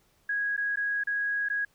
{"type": "tone with dropouts", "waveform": "sine", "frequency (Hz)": 1654, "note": "G#6", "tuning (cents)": -8, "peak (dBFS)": -26, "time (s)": [0.29, 1.65], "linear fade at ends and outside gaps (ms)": 5, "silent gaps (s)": [[0.566, 0.576], [0.759, 0.771], [1.037, 1.071], [1.487, 1.499]], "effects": ["pink hiss -67 dBFS RMS until 1.74 s"]}